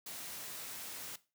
white noise, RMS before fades -45 dBFS, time 0.06-1.16 s, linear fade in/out 5 ms, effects noise-tail reverb RT60 0.3 s tail -17 dB re dry + high-pass 100 Hz 12 dB/octave

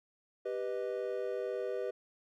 triangle chord, G augmented, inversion none, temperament equal, 392 / 493.9 / 622.3 Hz, G4 / B4 / D#5, 0 / 0 / 0 cents, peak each -36 / -35 / -39 dBFS, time 0.45-1.91 s, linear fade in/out 10 ms, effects none

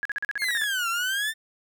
sine tone bursts, 1667 Hz, G#6, 6 cents sharp, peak -25 dBFS, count 10, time 0.03-0.638 s, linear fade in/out 0 ms, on 23 ms, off 42 ms
30% pulse exponential two-way sweep, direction down then up, 2200 to 1342 to 1811 Hz, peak -22 dBFS, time 0.38-1.34 s, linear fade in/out 50 ms, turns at 0.89 s
effects none

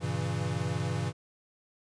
square chord, G diminished seventh, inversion none, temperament equal with one note detuned, 98 / 119.06 / 138.59 / 164.81 Hz, G2 / Bb2 / Db3 / Fb3, 0 / +37 / 0 / 0 cents, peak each -36 / -35 / -36 / -36 dBFS, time 0-1.13 s, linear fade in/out 50 ms, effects resampled to 22050 Hz

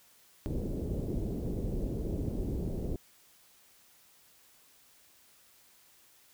pink low-pass noise, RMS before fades -34 dBFS, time 0.46-2.96 s, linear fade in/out 0 ms, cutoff 450 Hz, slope 24 dB/octave, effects white hiss -62 dBFS RMS until 6.33 s

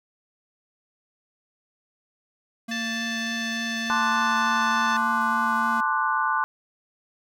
square tone with vibrato, 228.8 Hz, A#3, 32 cents flat, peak -31 dBFS, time 2.68-5.81 s, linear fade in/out 10 ms, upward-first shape triangle, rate 3.4 Hz, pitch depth 12 cents each way
harmonic tone, 880 Hz, A5, in tune, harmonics 2 / 3 / 4 / 5 / 6 / 7, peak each -30 / -36 / -35 / -40 / -43 / -40 dBFS, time 2.71-4.97 s, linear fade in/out 5 ms
sine chord, D dominant seventh, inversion second, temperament equal, 880 / 1046.5 / 1174.7 / 1480 Hz, A5 / C6 / D6 / F#6, 0 / 0 / 0 / 0 cents, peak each -27 / -26 / -27 / -26 dBFS, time 3.9-6.44 s, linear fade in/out 0 ms
effects none

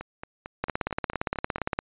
two click trains, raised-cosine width 0.5 ms, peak -11 / -21 dBFS, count 21 / 8, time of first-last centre 0.64-1.789 / 0.01-1.583 s, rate 17.4 / 4.45 Hz, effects resampled to 8000 Hz

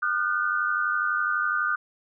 sine tone cluster, 1212 / 1427 / 1519 Hz, D#6 / F6 / F#6, -46 / +37 / +45 cents, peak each -27 dBFS, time 0.02-1.76 s, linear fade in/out 10 ms, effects none

